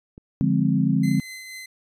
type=click; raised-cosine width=3 ms; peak=-28 dBFS; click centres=0.179 s
type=chord; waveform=sine; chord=D half-diminished seventh; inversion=none; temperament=equal with one note detuned; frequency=146.83 / 175.12 / 207.7 / 261.6 Hz; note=D3 / F3 / Ab3 / C4; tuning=0 / +5 / 0 / 0 cents; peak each=-23 dBFS; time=0.41-1.2 s; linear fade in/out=0 ms
type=tone with tremolo; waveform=sawtooth; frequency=2051 Hz; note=C7; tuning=35 cents flat; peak=-31 dBFS; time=1.03-1.66 s; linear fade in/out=5 ms; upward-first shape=triangle; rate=4.2 Hz; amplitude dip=35%
effects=resampled to 32000 Hz